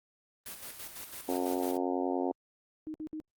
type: noise with tremolo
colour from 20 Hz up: white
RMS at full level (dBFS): -42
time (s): 0.46-1.77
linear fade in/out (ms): 2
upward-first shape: square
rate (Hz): 6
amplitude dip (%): 50
type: harmonic tone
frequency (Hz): 90.2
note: F#2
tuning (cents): -44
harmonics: 3 / 4 / 5 / 6 / 7 / 8 / 9 / 10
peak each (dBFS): -33 / -34 / -38 / -39 / -42 / -37 / -43 / -42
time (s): 1.28-2.32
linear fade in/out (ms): 10
type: tone bursts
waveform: sine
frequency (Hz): 311.1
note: D#4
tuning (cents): 0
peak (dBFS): -36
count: 3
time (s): 2.87-3.201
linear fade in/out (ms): 0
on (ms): 71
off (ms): 59
effects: Opus 24 kbps